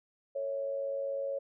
sine tone with amplitude modulation, 552 Hz, C#5, 7 cents flat, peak -29 dBFS, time 0.35-1.39 s, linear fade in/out 10 ms, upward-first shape sine, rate 100 Hz, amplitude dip 60%, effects none

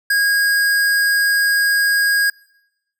square tone, 1637 Hz, G#6, 25 cents flat, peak -14 dBFS, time 0.1-2.3 s, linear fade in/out 5 ms, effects noise-tail reverb RT60 0.9 s tail -25 dB re dry

